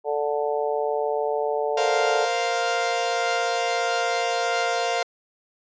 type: harmonic tone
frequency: 146.83 Hz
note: D3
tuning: in tune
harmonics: 3 / 4 / 5 / 6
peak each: -25 / -27 / -29 / -31 dBFS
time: 0.04-2.28 s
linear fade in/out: 50 ms
type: chord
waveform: sawtooth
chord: Bb suspended second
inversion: none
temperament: equal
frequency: 466.2 / 523.3 / 698.5 Hz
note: Bb4 / C5 / F5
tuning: 0 / 0 / 0 cents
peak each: -24 / -25 / -20 dBFS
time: 1.77-5.03 s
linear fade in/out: 5 ms
effects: resampled to 16000 Hz